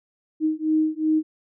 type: beating tone pair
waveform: sine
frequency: 311.1 / 313.8 Hz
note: D#4 / D#4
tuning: 0 / +15 cents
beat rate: 2.7 Hz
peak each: -22 dBFS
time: 0.4-1.23 s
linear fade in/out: 50 ms
effects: none